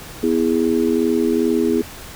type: chord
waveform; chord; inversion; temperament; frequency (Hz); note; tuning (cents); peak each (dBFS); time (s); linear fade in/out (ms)
sine; E major; second; just; 247.2 / 329.6 / 412; B3 / E4 / G#4; +2 / 0 / -14; -19; 0.23-1.82; 5
effects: pink hiss -36 dBFS RMS until 2.15 s